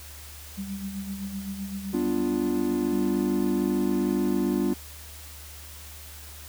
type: tone with tremolo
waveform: sine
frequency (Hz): 196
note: G3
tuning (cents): 0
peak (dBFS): -29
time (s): 0.57-2.93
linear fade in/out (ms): 20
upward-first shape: sine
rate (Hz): 7.8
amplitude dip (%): 55
type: chord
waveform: triangle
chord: G dominant seventh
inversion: none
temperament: equal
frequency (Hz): 196 / 246.9 / 293.7 / 349.2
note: G3 / B3 / D4 / F4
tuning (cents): 0 / 0 / 0 / 0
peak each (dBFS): -26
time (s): 1.93-4.74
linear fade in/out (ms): 10
effects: added 74 Hz sine -44 dBFS peak until 6.48 s + white hiss -45 dBFS RMS until 6.48 s